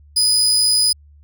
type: tone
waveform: 30% pulse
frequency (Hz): 4978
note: D#8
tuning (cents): 0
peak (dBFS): -10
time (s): 0.16-0.93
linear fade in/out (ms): 10
effects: added 73 Hz sine -44 dBFS peak until 1.23 s